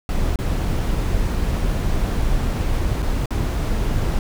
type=noise with dropouts; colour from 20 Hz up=brown; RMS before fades=-20 dBFS; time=0.09-4.19 s; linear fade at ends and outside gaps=1 ms; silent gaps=0.358-0.388 / 3.022-3.026 / 3.258-3.306 s; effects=none